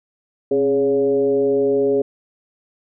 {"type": "tone with frequency modulation", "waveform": "sine", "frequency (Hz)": 415.3, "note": "G#4", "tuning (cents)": 0, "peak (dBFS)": -14, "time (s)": [0.51, 2.02], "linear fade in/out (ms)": 5, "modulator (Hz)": 145, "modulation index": 0.77, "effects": []}